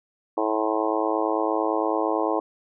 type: harmonic tone with a mistuned harmonic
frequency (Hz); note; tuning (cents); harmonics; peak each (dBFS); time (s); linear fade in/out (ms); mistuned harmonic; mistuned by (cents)
108.9; A2; -17; 3 / 4 / 5 / 6 / 7 / 8 / 9 / 10; -27 / -28 / -29 / -30 / -30 / -31 / -32 / -32; 0.37-2.4; 5; 10; -38
effects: none